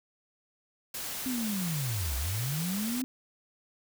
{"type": "noise", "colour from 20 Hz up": "white", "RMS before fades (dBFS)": -37, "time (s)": [0.94, 3.02], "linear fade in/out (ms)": 5}
{"type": "linear two-way sweep", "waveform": "sine", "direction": "down then up", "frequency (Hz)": [263.5, 60.2, 263.5], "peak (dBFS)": -30, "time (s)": [1.26, 3.04], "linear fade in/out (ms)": 0, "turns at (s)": 2.16}
{"effects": []}